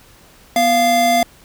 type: tone pair together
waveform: square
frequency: 245.1 / 693.2 Hz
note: B3 / F5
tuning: -13 / -13 cents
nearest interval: octave + tritone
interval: 1800 cents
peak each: -21 / -13 dBFS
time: 0.56-1.23 s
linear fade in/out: 2 ms
effects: pink hiss -47 dBFS RMS until 1.44 s